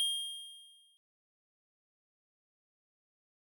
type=tone with exponential decay; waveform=square; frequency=3223 Hz; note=G7; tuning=47 cents sharp; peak=-28 dBFS; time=0-0.97 s; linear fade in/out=0 ms; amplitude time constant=210 ms; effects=none